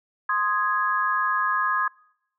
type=chord; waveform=sine; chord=Ab major; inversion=first; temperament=equal; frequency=1046.5 / 1244.5 / 1661.2 Hz; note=C6 / Eb6 / Ab6; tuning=0 / 0 / 0 cents; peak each=-25 dBFS; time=0.29-1.88 s; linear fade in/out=5 ms; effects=noise-tail reverb RT60 0.8 s tail -26 dB re dry